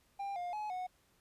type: tone with pitch steps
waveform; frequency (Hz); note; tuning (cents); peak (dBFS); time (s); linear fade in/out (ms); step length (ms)
triangle; 796 / 708 / 847 / 734; G5 / F5 / G#5 / F#5; +26 / +23 / +34 / -14; -35; 0.19-0.87; 10; 170
effects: pink hiss -71 dBFS RMS until 1.2 s + resampled to 32000 Hz